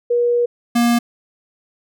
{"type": "tone pair in turn", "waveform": ["sine", "square"], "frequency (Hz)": [480, 237], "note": ["B4", "A#3"], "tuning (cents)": [-49, 29], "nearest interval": "octave", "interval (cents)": 1222, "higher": "first", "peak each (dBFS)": -13, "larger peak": "neither", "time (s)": [[0.1, 0.46], [0.75, 0.99]], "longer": "first", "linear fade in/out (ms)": 10, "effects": []}